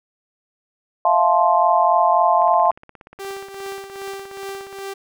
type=chord; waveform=sine; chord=F major seventh; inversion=third; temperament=just; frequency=654.8 / 698.5 / 873.1 / 1047.7 Hz; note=E5 / F5 / A5 / C6; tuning=-12 / 0 / -14 / +2 cents; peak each=-20 / -17 / -18 / -18 dBFS; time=1.05-2.71 s; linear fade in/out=2 ms
type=click train; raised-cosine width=0.5 ms; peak=-26 dBFS; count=41; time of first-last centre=2.42-4.787 s; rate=16.9 Hz
type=tone with tremolo; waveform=sawtooth; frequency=392 Hz; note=G4; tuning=in tune; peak=-23 dBFS; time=3.19-4.94 s; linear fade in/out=10 ms; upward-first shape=triangle; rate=2.5 Hz; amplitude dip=70%
effects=none